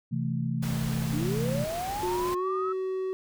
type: chord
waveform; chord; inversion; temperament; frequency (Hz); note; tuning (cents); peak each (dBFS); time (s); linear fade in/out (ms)
sine; A minor; first; equal with one note detuned; 130.81 / 164.81 / 221.8; C3 / E3 / A3; 0 / 0 / +14; -30 / -31 / -32; 0.11-1.65; 20
type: noise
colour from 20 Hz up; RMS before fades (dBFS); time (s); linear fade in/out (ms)
pink; -38; 0.62-2.35; 10
type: linear sweep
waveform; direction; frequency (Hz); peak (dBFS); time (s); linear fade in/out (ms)
sine; up; 275.2 to 1320; -30; 1.13-2.73; 10
type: tone with pitch glide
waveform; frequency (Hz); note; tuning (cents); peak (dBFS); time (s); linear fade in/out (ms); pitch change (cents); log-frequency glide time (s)
triangle; 360.2 to 376.6; F#4 to F#4; -46 to +31; -26; 2.03-3.13; 0; +77; 2.36-2.45
effects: none